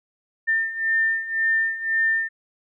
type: beating tone pair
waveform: sine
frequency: 1800 / 1801.9 Hz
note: A6 / A6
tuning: +39 / +41 cents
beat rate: 1.9 Hz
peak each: -25 / -21 dBFS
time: 0.47-2.29 s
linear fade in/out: 20 ms
effects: none